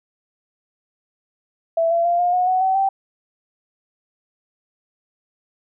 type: tone with pitch steps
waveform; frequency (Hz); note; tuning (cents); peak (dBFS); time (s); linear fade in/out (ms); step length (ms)
sine; 662 / 677.5 / 693.3 / 709.5 / 726.1 / 743.1 / 760.4 / 778.2; E5 / E5 / F5 / F5 / F#5 / F#5 / F#5 / G5; +7 / +47 / -13 / +27 / -33 / +7 / +47 / -13; -15; 1.77-2.89; 5; 140
effects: none